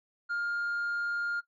sine tone with tanh clipping, 1409 Hz, F6, 15 cents sharp, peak -30 dBFS, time 0.29-1.41 s, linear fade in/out 20 ms, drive 2 dB, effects noise-tail reverb RT60 0.1 s tail -17 dB re dry

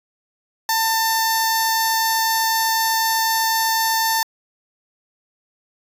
10% pulse tone with notch filter, 896 Hz, A5, 31 cents sharp, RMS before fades -19 dBFS, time 0.69-4.23 s, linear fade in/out 2 ms, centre 2900 Hz, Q 0.65, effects resampled to 32000 Hz

